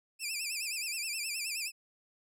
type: tone with vibrato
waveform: 15% pulse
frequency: 2509 Hz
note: D#7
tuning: 14 cents sharp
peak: -27 dBFS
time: 0.19-1.72 s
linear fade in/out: 50 ms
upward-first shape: sine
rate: 9.5 Hz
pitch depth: 130 cents each way
effects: none